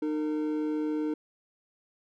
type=tone pair together; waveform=triangle; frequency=305.5 / 457.8 Hz; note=D#4 / A#4; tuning=-32 / -31 cents; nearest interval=perfect fifth; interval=701 cents; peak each=-26 / -33 dBFS; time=0.02-1.14 s; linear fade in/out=5 ms; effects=none